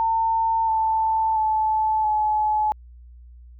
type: tone with pitch steps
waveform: sine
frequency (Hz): 900 / 884.5 / 869.3 / 854.4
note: A5 / A5 / A5 / G#5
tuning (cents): +39 / +9 / -21 / +49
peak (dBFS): -18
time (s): 0-2.72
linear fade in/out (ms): 0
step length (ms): 680
effects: added 60 Hz sine -42 dBFS peak until 3.59 s